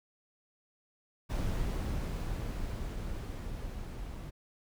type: noise with level ramp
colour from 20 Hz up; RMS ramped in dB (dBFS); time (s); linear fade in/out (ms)
brown; -32 to -42; 1.29-4.31; 20
effects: none